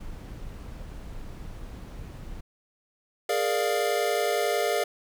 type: noise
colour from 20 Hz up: brown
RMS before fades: -39 dBFS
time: 0-2.41 s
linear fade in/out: 10 ms
type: chord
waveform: square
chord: Bb dominant seventh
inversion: third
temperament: equal with one note detuned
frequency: 415.3 / 466.2 / 592.8 / 698.5 Hz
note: Ab4 / Bb4 / D5 / F5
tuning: 0 / 0 / +16 / 0 cents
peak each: -30 dBFS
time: 3.29-4.84 s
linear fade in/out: 5 ms
effects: none